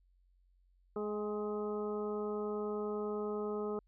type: harmonic tone with a mistuned harmonic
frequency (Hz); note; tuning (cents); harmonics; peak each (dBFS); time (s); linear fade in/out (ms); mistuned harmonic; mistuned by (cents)
210; G#3; +19; 1 / 2 / 3 / 4 / 5 / 6; -41 / -36 / -48 / -49 / -51 / -47; 0.96-3.79; 2; 4; -25
effects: added 45 Hz sine -66 dBFS peak until 3.87 s